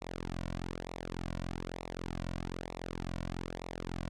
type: tone with flanger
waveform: sawtooth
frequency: 43.65 Hz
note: F1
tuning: in tune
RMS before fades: -40 dBFS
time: 0.01-4.09 s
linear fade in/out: 10 ms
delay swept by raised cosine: 0.63 to 2.43 ms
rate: 1.1 Hz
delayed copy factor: -0.85
effects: low-pass 7000 Hz 12 dB/octave